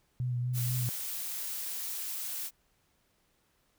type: tone with vibrato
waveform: sine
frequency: 123.47 Hz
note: B2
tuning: in tune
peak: -29 dBFS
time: 0.2-0.89 s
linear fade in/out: 0 ms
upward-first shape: sine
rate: 4.1 Hz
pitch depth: 25 cents each way
type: noise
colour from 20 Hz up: blue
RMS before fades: -37 dBFS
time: 0.53-2.51 s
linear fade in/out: 50 ms
effects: pink hiss -72 dBFS RMS until 3.78 s